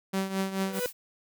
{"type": "tone with tremolo", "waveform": "sawtooth", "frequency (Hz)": 192.4, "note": "G3", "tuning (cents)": -32, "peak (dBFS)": -21, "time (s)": [0.13, 0.8], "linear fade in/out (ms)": 10, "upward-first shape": "triangle", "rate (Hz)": 4.6, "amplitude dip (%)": 75}
{"type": "tone with exponential growth", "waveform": "45% pulse", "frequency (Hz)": 493.9, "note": "B4", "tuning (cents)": 0, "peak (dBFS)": -25, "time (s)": [0.53, 0.86], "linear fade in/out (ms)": 0, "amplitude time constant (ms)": 71}
{"type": "noise", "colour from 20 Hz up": "blue", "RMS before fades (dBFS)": -38, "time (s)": [0.72, 0.93], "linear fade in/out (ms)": 50}
{"effects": []}